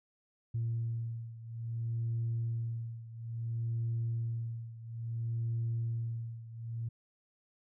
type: beating tone pair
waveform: sine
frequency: 115.3 / 115.89 Hz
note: A#2 / A#2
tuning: -19 / -10 cents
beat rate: 0.59 Hz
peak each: -34 / -37 dBFS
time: 0.54-6.89 s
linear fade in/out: 10 ms
effects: tanh soft clip ceiling -27 dBFS